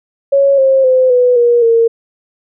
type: tone with pitch steps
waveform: sine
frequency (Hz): 554.4 / 534 / 514.3 / 495.3 / 477.1 / 459.5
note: C#5 / C5 / C5 / B4 / A#4 / A#4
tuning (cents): 0 / +35 / -30 / +5 / +40 / -25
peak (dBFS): -6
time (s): 0.32-1.88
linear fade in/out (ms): 10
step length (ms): 260
effects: none